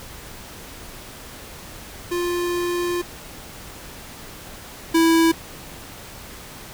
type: tone pair in turn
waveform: square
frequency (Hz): 350.6 / 328.7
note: F4 / E4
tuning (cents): +7 / -5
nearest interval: minor second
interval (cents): 112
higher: first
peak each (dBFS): -22 / -14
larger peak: second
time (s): 2.11-3.02 / 4.94-5.32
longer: first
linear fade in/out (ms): 10
effects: pink hiss -39 dBFS RMS until 6.73 s